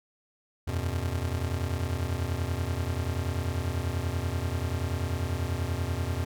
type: chord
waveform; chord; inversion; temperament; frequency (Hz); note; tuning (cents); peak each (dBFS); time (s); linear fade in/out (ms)
square; E suspended second; none; just; 82.41 / 92.71 / 123.61; E2 / F#2 / B2; 0 / +4 / +2; -32 / -33 / -35; 0.67-6.25; 10
effects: none